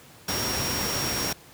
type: tone in noise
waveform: sine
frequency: 5588 Hz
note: F8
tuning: in tune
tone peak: -30 dBFS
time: 0.28-1.33 s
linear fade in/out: 5 ms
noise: pink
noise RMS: -28 dBFS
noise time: 0.28-1.33 s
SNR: -5 dB
effects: pink hiss -50 dBFS RMS until 1.53 s + high-pass 80 Hz 12 dB/octave